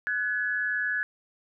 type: tone pair together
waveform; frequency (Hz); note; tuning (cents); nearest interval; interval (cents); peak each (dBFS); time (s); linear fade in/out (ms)
sine; 1488.3 / 1697; F#6 / G#6; +10 / +37; major second; 227; -30 / -27; 0.07-1.03; 0
effects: none